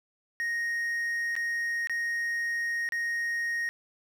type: tone with dropouts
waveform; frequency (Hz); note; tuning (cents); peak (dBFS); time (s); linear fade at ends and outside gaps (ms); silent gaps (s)
triangle; 1867; A#6; +2; -26; 0.4-3.69; 0; 1.354-1.364 / 1.872-1.896 / 2.889-2.922
effects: 10-bit